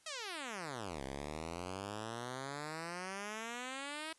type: exponential two-way sweep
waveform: 5% pulse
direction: down then up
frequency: 659 to 65.41 to 324.7 Hz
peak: -30 dBFS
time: 0.06-4.13 s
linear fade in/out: 5 ms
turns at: 1.03 s
effects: white hiss -68 dBFS RMS until 4.18 s + resampled to 24000 Hz